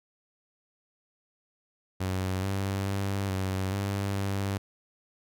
sawtooth tone with pitch steps, 93.7 / 97.6 / 98.6 / 95 / 99.3 / 98.5 Hz, F#2 / G2 / G2 / F#2 / G2 / G2, +22 / -7 / +11 / +46 / +23 / +9 cents, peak -24 dBFS, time 2-4.58 s, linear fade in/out 10 ms, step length 430 ms, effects none

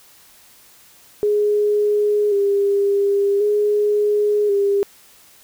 sine tone with vibrato, 408.5 Hz, G#4, 29 cents flat, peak -14 dBFS, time 1.23-4.83 s, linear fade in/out 0 ms, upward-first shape square, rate 0.46 Hz, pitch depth 33 cents each way, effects white hiss -49 dBFS RMS until 5.43 s

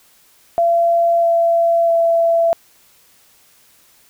sine tone with pitch steps, 680 / 674.9 / 669.9 Hz, F5 / E5 / E5, -46 / +41 / +28 cents, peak -11 dBFS, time 0.58-2.53 s, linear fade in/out 0 ms, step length 650 ms, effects white hiss -52 dBFS RMS until 4.09 s

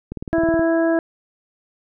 click train, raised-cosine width 3 ms, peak -16 dBFS, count 10, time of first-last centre 0.12-0.594 s, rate 19 Hz
harmonic tone, 329.8 Hz, E4, 1 cent sharp, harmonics 1 / 2 / 3 / 4 / 5, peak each -17 / -19 / -33 / -35 / -28 dBFS, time 0.33-0.99 s, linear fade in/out 0 ms
effects none

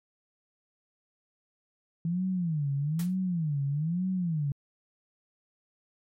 sine tone with vibrato, 161.6 Hz, E3, 34 cents flat, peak -26 dBFS, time 2.05-4.52 s, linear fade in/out 2 ms, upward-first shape sine, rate 1.1 Hz, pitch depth 260 cents each way
white noise with exponential decay, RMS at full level -37 dBFS, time 2.99-3.16 s, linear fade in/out 5 ms, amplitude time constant 35 ms
effects MP3 64 kbps

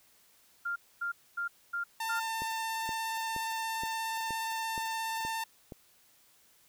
sine tone bursts, 1396.9 Hz, F6, in tune, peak -31 dBFS, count 5, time 0.65-2.2 s, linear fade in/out 10 ms, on 110 ms, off 250 ms
sawtooth tone with vibrato, 897 Hz, A5, 33 cents sharp, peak -29 dBFS, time 2-5.44 s, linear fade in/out 5 ms, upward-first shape square, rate 17 Hz, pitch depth 8 cents each way
click train, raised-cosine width 2 ms, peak -29 dBFS, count 8, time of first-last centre 2.42-5.722 s, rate 2.12 Hz
effects white hiss -64 dBFS RMS until 6.68 s

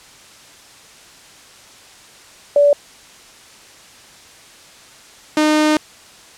sine / sawtooth tone pair in turn, 577 / 305.7 Hz, D5 / D#4, -31 / -30 cents, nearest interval major seventh, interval 1099 cents, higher first, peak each -8 dBFS, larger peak neither, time 2.56-2.73 / 5.37-5.77 s, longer second, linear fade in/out 2 ms, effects white hiss -43 dBFS RMS until 6.37 s + low-pass 8000 Hz 12 dB/octave

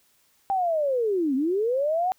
sine linear two-way sweep, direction down then up, 797 to 253.2 to 762 Hz, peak -21 dBFS, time 0.5-2.12 s, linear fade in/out 0 ms, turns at 1.35 s, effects white hiss -64 dBFS RMS until 2.18 s

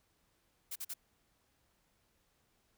blue noise bursts, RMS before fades -41 dBFS, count 3, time 0.71-0.94 s, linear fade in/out 10 ms, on 48 ms, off 43 ms, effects pink hiss -75 dBFS RMS until 2.77 s

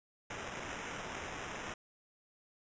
blue noise with sample-and-hold, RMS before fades -43 dBFS, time 0.3-1.74 s, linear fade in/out 5 ms, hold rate 4410 Hz, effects resampled to 16000 Hz

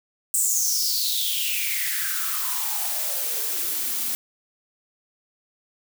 blue noise with high-pass filter sweep, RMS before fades -25 dBFS, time 0.34-4.15 s, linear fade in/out 0 ms, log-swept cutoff 8200 to 210 Hz, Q 7.3, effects none

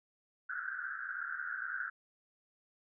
white band-pass noise, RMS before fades -40 dBFS, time 0.49-1.9 s, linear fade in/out 10 ms, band 1400 to 1600 Hz, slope 96 dB/octave, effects none

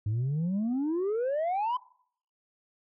sine exponential sweep, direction up, 101.1 to 1030 Hz, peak -24 dBFS, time 0.06-1.77 s, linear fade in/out 5 ms, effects noise-tail reverb RT60 0.6 s tail -22 dB re dry + tanh soft clip ceiling -25 dBFS

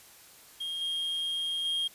triangle tone with level steps, 3234 Hz, G#7, 47 cents flat, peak -31 / -28 / -26 dBFS, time 0.6-1.88 s, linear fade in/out 10 ms, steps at 0.81 / 1.65 s, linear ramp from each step 5 ms, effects white hiss -54 dBFS RMS until 1.94 s + resampled to 32000 Hz

